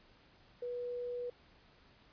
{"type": "tone", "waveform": "sine", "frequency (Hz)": 487.9, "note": "B4", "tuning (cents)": -21, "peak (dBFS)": -37, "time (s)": [0.62, 1.3], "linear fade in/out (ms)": 5, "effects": ["pink hiss -64 dBFS RMS until 2.12 s", "resampled to 11025 Hz"]}